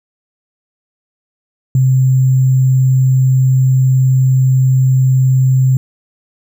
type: tone with sample-and-hold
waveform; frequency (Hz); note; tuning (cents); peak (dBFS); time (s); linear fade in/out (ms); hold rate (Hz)
sine; 130.81; C3; 0; -7; 1.75-5.77; 2; 7350
effects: none